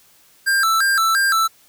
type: tone with vibrato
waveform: square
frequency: 1454 Hz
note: F#6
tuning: 31 cents flat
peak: -15 dBFS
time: 0.46-1.48 s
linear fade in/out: 20 ms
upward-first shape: square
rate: 2.9 Hz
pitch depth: 160 cents each way
effects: white hiss -53 dBFS RMS until 1.68 s